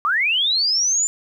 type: linear sweep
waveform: sine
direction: up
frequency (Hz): 1131 to 7190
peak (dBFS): -16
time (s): 0.05-1.07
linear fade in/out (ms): 0
effects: 9-bit

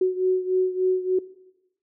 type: beating tone pair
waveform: sine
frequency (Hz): 370 / 373.4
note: F#4 / F#4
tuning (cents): 0 / +16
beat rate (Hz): 3.4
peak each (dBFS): -20 / -25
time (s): 0.01-1.19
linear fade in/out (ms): 5
effects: noise-tail reverb RT60 1.0 s tail -19 dB re dry

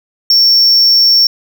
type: tone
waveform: triangle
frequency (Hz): 5460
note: F8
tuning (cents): -40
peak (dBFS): -4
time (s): 0.3-1.27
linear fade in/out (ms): 2
effects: none

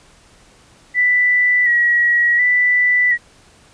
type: tone with vibrato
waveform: sine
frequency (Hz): 1946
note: B6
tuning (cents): -26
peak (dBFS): -11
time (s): 0.94-3.18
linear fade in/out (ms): 50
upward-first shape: square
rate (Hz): 0.69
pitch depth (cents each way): 30
effects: pink hiss -49 dBFS RMS until 3.73 s + resampled to 22050 Hz

